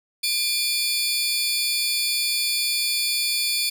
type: tone cluster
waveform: sawtooth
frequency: 2402 / 3484 / 4466 / 5010 Hz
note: D7 / A7 / C#8 / D#8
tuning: +38 / -18 / +12 / +11 cents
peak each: -24 / -27 / -21 / -28 dBFS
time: 0.23-3.7 s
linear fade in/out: 10 ms
effects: none